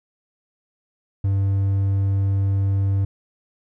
triangle tone, 98 Hz, G2, in tune, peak -15 dBFS, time 1.24-3.05 s, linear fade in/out 5 ms, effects none

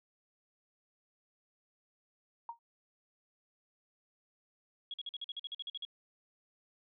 sine tone with exponential decay, 932.3 Hz, A#5, in tune, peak -35 dBFS, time 2.49-2.59 s, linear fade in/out 2 ms, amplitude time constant 20 ms
sine tone bursts, 3322 Hz, G#7, in tune, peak -38 dBFS, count 13, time 4.91-5.851 s, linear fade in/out 2 ms, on 29 ms, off 47 ms
effects none

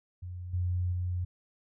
sine tone with level steps, 89.6 Hz, F2, 45 cents sharp, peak -37 / -27 / -29 dBFS, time 0.22-1.25 s, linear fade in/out 10 ms, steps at 0.53 / 0.92 s, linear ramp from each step 10 ms, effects none

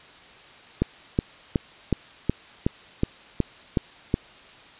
click train, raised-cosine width 3 ms, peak -7 dBFS, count 10, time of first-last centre 0.82-4.141 s, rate 2.71 Hz, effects white hiss -48 dBFS RMS until 4.79 s + resampled to 8000 Hz

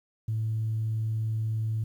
sine tone, 110.4 Hz, A2, 6 cents sharp, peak -25 dBFS, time 0.28-1.84 s, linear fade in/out 5 ms, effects tanh soft clip ceiling -22 dBFS + 10-bit

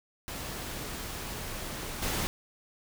pink noise with level steps, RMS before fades -38 / -31 dBFS, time 0.28-2.27 s, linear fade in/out 0 ms, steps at 2.02 s, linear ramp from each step 5 ms, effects none

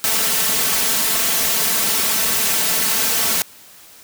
white noise with comb filter, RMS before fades -18 dBFS, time 0.04-3.42 s, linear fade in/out 0 ms, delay 4.5 ms, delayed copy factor +0.75, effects white hiss -44 dBFS RMS until 4.03 s + high-pass 60 Hz 12 dB/octave

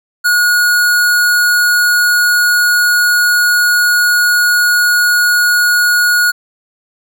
square tone, 1448 Hz, F#6, 38 cents flat, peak -9 dBFS, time 0.24-6.32 s, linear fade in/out 20 ms, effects none

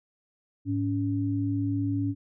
sine tone pair together, 105.5 / 281.7 Hz, G#2 / C#4, +28 / +28 cents, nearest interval octave + perfect fourth, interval 1700 cents, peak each -28 / -27 dBFS, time 0.65-2.15 s, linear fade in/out 50 ms, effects none

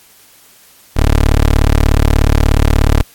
20% pulse tone, 36.71 Hz, D1, in tune, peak -3 dBFS, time 0.96-3.03 s, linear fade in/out 10 ms, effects white hiss -45 dBFS RMS until 3.14 s + AAC 64 kbps

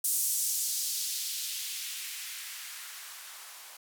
violet noise with band-pass filter sweep, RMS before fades -35 dBFS, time 0.04-3.77 s, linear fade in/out 5 ms, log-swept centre 8600 to 760 Hz, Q 1.2, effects none

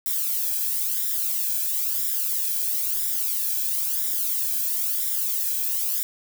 violet noise with flanger, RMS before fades -25 dBFS, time 0.06-6.03 s, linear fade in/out 0 ms, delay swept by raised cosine 0.55 to 1.25 ms, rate 1 Hz, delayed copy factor +0.7, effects none

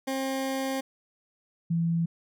20% pulse / sine tone pair in turn, 266.9 / 167.31 Hz, C4 / E3, +35 / +26 cents, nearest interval minor sixth, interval 809 cents, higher first, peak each -23 dBFS, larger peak neither, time 0.07-0.81 / 1.7-2.06 s, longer first, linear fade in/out 10 ms, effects none

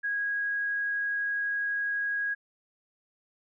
sine tone, 1648 Hz, G#6, 14 cents flat, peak -27 dBFS, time 0.03-2.35 s, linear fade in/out 20 ms, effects none

